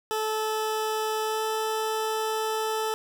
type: tone with pitch glide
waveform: 20% pulse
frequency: 435 to 438 Hz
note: A4 to A4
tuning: -20 to -8 cents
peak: -21 dBFS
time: 0.11-2.94 s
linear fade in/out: 0 ms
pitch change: +12 cents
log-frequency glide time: 1.24-1.44 s
effects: none